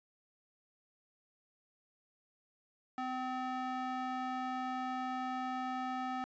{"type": "tone with band-pass filter", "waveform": "square", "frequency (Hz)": 256.5, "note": "C4", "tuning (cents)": -34, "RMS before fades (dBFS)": -38, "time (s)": [2.98, 6.24], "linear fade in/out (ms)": 0, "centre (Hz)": 990, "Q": 1.3, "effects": ["resampled to 16000 Hz"]}